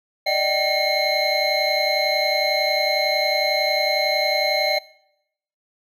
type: tone cluster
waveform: triangle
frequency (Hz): 593 / 624 / 768 / 2157 / 4101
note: D5 / D#5 / G5 / C#7 / C8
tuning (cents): +17 / +5 / -36 / -48 / -36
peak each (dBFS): -23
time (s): 0.26-4.79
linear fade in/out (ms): 10
effects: noise-tail reverb RT60 0.8 s tail -22 dB re dry